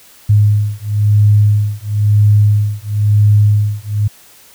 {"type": "beating tone pair", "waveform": "sine", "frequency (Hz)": [103.83, 104.82], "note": ["G#2", "G#2"], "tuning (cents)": [0, 16], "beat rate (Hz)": 0.99, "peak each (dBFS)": -11, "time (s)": [0.29, 4.08], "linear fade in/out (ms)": 10, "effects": ["white hiss -43 dBFS RMS until 4.54 s"]}